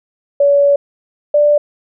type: tone pair in turn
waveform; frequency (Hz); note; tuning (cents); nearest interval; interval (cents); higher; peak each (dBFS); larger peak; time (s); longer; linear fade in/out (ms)
sine; 568 / 589; C#5 / D5; +42 / +5; minor second; 63; second; -7; neither; 0.4-0.76 / 1.34-1.58; first; 5
effects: none